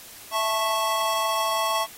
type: chord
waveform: square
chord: A major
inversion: second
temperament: just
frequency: 660 / 880 / 1100 Hz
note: E5 / A5 / C#6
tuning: +2 / 0 / -14 cents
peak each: -29 / -29 / -26 dBFS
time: 0.31-1.87 s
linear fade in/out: 50 ms
effects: white hiss -44 dBFS RMS until 1.97 s + AAC 48 kbps